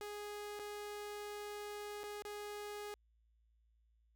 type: tone with dropouts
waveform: sawtooth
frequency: 414.6 Hz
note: G#4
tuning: 3 cents flat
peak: -40 dBFS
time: 0.01-2.94 s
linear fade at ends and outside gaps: 0 ms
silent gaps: 0.591-0.596 / 2.034-2.039 / 2.222-2.251 s
effects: added 56 Hz sine -70 dBFS peak until 4.15 s